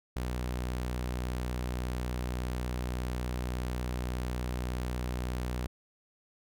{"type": "tone", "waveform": "sawtooth", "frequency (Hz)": 61.74, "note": "B1", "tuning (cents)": 0, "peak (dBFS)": -28, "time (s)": [0.16, 5.67], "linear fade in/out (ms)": 5, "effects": []}